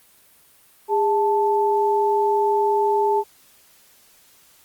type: tone pair together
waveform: sine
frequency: 408.6 / 877.1 Hz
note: G#4 / A5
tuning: -28 / -6 cents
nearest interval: octave + minor second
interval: 1322 cents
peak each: -19 dBFS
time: 0.88-3.24 s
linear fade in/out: 50 ms
effects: white hiss -54 dBFS RMS until 4.64 s + Opus 32 kbps